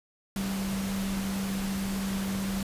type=tone in noise; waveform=sine; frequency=194.4 Hz; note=G3; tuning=14 cents flat; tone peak=-29 dBFS; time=0.36-2.63 s; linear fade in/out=2 ms; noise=pink; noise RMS=-37 dBFS; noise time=0.36-2.63 s; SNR=+5 dB; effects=resampled to 32000 Hz